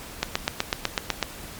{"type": "click train", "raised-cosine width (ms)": 0.2, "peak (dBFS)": -4, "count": 9, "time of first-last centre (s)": [0.23, 1.228], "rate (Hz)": 8.02, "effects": ["pink hiss -40 dBFS RMS until 1.59 s", "MP3 96 kbps"]}